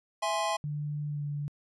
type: chord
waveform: square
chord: E augmented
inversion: none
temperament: equal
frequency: 659.3 / 830.6 / 1046.5 Hz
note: E5 / G#5 / B#5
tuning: 0 / 0 / 0 cents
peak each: -33 dBFS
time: 0.22-0.57 s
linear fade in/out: 10 ms
type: tone with pitch glide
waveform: sine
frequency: 147.9 to 145.44 Hz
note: D3 to D3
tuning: +13 to -16 cents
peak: -31 dBFS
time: 0.64-1.48 s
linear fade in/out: 0 ms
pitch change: -29 cents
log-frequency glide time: 1.08-1.23 s
effects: resampled to 24000 Hz